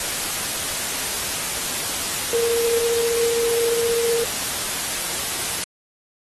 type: tone in noise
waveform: sine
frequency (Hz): 466.2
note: A#4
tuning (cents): 0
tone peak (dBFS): -19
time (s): 2.33-4.24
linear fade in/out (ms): 2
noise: white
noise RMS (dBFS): -25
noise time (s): 0-5.64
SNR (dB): +3
effects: AAC 32 kbps